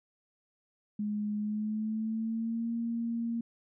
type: tone with pitch glide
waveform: sine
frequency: 209.2 to 232.1 Hz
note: G#3 to A#3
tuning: +13 to -7 cents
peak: -30 dBFS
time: 0.99-3.41 s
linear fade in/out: 5 ms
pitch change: +180 cents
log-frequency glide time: 1.37-2.72 s
effects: none